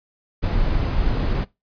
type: noise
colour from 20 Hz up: brown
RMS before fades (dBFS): -20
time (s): 0.42-1.45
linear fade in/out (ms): 20
effects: noise-tail reverb RT60 0.2 s tail -20 dB re dry + resampled to 11025 Hz